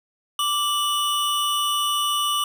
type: tone pair together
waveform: square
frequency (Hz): 1173.3 / 2960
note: D6 / F#7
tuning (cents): -2 / 0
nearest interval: octave + major third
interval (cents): 1602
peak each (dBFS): -24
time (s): 0.39-2.44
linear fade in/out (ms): 2
effects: none